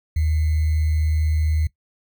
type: tone with sample-and-hold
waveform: sine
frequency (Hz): 77.78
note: D#2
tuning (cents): 0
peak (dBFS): -17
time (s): 0.16-1.67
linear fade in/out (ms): 5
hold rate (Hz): 2100
effects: noise-tail reverb RT60 0.1 s tail -19 dB re dry